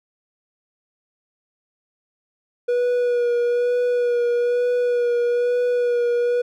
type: tone with vibrato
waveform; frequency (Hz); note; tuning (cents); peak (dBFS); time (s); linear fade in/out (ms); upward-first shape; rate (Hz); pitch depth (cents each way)
triangle; 484.6; B4; -33; -15; 2.68-6.42; 10; sine; 1.1; 21
effects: none